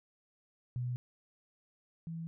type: tone pair in turn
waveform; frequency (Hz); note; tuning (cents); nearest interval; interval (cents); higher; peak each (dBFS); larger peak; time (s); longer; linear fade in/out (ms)
sine; 123.47 / 164.81; B2 / E3; 0 / 0; perfect fourth; 500; second; -33 / -38; first; 0.76-0.96 / 2.07-2.27; neither; 0
effects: none